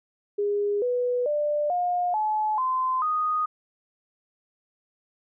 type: tone with pitch steps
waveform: sine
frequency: 409.4 / 492.5 / 592.5 / 712.8 / 857.5 / 1031.6 / 1241.1 Hz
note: G#4 / B4 / D5 / F5 / A5 / C6 / D#6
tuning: -25 / -5 / +15 / +35 / -45 / -25 / -5 cents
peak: -22 dBFS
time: 0.38-3.46 s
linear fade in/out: 10 ms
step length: 440 ms
effects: none